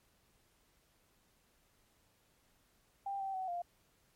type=tone with pitch steps; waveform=sine; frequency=792 / 776 / 753 / 699 Hz; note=G5 / G5 / F#5 / F5; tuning=+18 / -18 / +30 / +1 cents; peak=-36 dBFS; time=3.06-3.62 s; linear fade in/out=5 ms; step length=140 ms; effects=pink hiss -72 dBFS RMS until 4.15 s + MP3 64 kbps